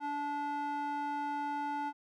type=tone with band-pass filter; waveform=square; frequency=289.7 Hz; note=D4; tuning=24 cents flat; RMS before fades=-36 dBFS; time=0-1.93 s; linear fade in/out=50 ms; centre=920 Hz; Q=2.3; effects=none